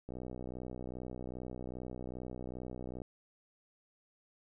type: click train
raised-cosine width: 2 ms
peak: -30 dBFS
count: 184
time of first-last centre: 0.09-3.018 s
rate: 62.5 Hz
effects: none